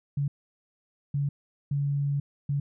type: tone bursts at uneven times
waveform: sine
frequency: 141.9 Hz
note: C#3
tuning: 41 cents sharp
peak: -24 dBFS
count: 4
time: 0.17-0.28 / 1.14-1.29 / 1.71-2.2 / 2.49-2.6 s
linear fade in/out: 5 ms
effects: none